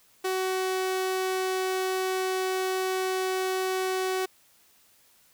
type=tone; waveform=sawtooth; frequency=375.1 Hz; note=F#4; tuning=24 cents sharp; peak=-22 dBFS; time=0.24-4.26 s; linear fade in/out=10 ms; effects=white hiss -61 dBFS RMS until 5.33 s